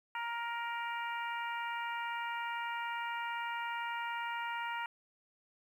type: harmonic tone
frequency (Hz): 468.8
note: A#4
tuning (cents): +10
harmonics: 2 / 3 / 4 / 5 / 6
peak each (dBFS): -38 / -42 / -44 / -46 / -48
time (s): 0.15-4.86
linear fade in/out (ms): 2
effects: 11-bit